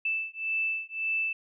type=beating tone pair; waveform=sine; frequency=2640 / 2641.8 Hz; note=E7 / E7; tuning=+2 / +3 cents; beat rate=1.8 Hz; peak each=-31 dBFS; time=0.05-1.33 s; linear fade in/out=5 ms; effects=none